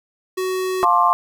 square tone, 372.8 Hz, F#4, 13 cents sharp, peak -21 dBFS, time 0.37-0.85 s, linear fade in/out 10 ms
sine chord, D minor seventh, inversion first, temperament just, 704.8 / 881 / 1057.2 / 1174.7 Hz, F5 / A5 / C6 / D6, +16 / +2 / +18 / 0 cents, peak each -19 / -21 / -15 / -19 dBFS, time 0.83-1.13 s, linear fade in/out 0 ms
effects 8-bit

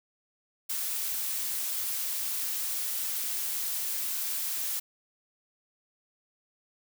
blue noise, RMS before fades -32 dBFS, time 0.69-4.8 s, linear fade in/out 10 ms, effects none

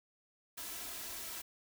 white noise with comb filter, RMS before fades -44 dBFS, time 0.57-1.42 s, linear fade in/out 10 ms, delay 3 ms, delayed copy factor +0.5, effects none

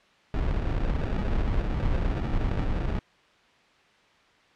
brown noise with sample-and-hold, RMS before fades -26 dBFS, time 0.34-2.99 s, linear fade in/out 0 ms, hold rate 1050 Hz, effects white hiss -59 dBFS RMS until 4.55 s + low-pass 3000 Hz 12 dB/octave

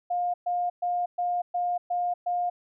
sine tone bursts, 709 Hz, F5, 26 cents sharp, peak -24 dBFS, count 7, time 0.1-2.5 s, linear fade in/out 10 ms, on 240 ms, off 120 ms, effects none

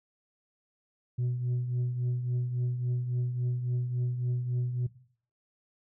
sine tone with tremolo, 123.47 Hz, B2, in tune, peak -23 dBFS, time 1.18-4.87 s, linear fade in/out 10 ms, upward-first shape triangle, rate 3.6 Hz, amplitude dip 65%, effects noise-tail reverb RT60 0.5 s tail -17 dB re dry + tanh soft clip ceiling -25 dBFS

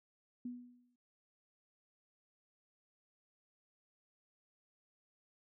sine tone with exponential decay, 245.4 Hz, B3, 11 cents flat, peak -38 dBFS, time 0.45-0.96 s, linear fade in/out 5 ms, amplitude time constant 110 ms, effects none

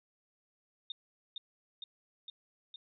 sine tone with echo, 3670 Hz, A#7, 28 cents flat, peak -37 dBFS, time 0.9-0.92 s, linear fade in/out 2 ms, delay 460 ms, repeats 4, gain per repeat -2 dB, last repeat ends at 2.76 s, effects none

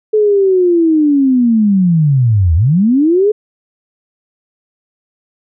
sine linear two-way sweep, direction down then up, 433.9 to 76.5 to 433.9 Hz, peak -7 dBFS, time 0.13-3.32 s, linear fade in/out 10 ms, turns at 2.55 s, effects none

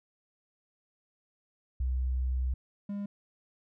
sine / triangle tone pair in turn, 63.7 / 202.2 Hz, C2 / G#3, -46 / -46 cents, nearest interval octave + minor sixth, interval 2000 cents, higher second, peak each -27 / -31 dBFS, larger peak first, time 1.8-2.54 / 2.89-3.06 s, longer first, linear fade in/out 5 ms, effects none

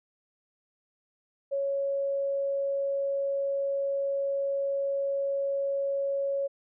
sine tone, 554.4 Hz, C#5, in tune, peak -26 dBFS, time 1.51-6.48 s, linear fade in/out 20 ms, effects none

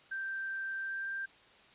sine tone with pitch glide, 1568 to 1580.7 Hz, G6 to G6, 0 to +14 cents, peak -35 dBFS, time 0.11-1.26 s, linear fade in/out 10 ms, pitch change +14 cents, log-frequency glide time 0.81-1.07 s, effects white hiss -60 dBFS RMS until 1.74 s + resampled to 8000 Hz

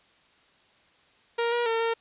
sawtooth tone with pitch steps, 468.2 / 477.5 / 454.1 / 458.1 Hz, A#4 / A#4 / A#4 / A#4, +8 / +42 / -45 / -30 cents, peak -20 dBFS, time 1.38-1.94 s, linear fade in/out 10 ms, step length 140 ms, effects white hiss -61 dBFS RMS until 2 s + resampled to 8000 Hz

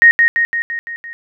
sine tone with echo, 1864.7 Hz, A#6, in tune, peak -3 dBFS, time 0.02-0.11 s, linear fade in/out 0 ms, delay 170 ms, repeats 6, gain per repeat -4 dB, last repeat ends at 1.13 s, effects none

